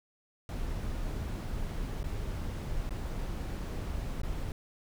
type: noise with dropouts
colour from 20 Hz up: brown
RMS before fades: -35 dBFS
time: 0.49-4.52 s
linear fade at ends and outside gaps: 1 ms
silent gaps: 2.031-2.041 / 2.893-2.907 / 4.217-4.233 s
effects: none